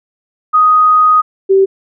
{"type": "tone pair in turn", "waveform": "sine", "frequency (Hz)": [1248, 386.8], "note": ["D#6", "G4"], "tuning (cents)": [5, -23], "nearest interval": "octave + minor sixth", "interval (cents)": 2028, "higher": "first", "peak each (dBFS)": -5, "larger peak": "neither", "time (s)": [[0.53, 1.22], [1.49, 1.66]], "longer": "first", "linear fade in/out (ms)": 20, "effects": []}